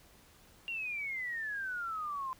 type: exponential sweep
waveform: sine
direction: down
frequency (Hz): 2794 to 1028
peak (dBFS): -35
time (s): 0.68-2.33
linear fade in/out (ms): 0
effects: pink hiss -61 dBFS RMS until 2.39 s